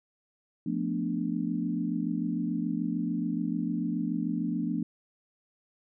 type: chord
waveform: sine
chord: B half-diminished seventh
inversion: second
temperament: equal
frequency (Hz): 174.61 / 220 / 246.9 / 293.7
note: F3 / A3 / B3 / D4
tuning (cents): 0 / 0 / 0 / 0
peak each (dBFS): -33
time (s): 0.66-4.83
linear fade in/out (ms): 5
effects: none